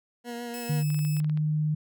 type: tone with vibrato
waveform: 20% pulse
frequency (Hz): 238.2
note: A#3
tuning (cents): +38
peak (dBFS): -29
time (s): 0.24-0.84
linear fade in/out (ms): 50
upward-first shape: triangle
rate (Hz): 6.6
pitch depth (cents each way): 24
type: tone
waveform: 5% pulse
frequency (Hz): 2600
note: E7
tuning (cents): -24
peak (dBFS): -30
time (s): 0.54-1.2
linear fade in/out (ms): 0
type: tone with pitch glide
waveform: sine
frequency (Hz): 150.7 to 152.8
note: D3 to D#3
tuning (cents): +45 to -31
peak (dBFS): -23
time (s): 0.69-1.75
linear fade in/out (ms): 10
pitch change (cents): +24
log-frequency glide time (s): 0.8-1.37
type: clicks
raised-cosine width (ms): 0.3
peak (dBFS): -30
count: 9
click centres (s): 0.903 / 0.945 / 0.991 / 1.05 / 1.168 / 1.202 / 1.245 / 1.297 / 1.374
effects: none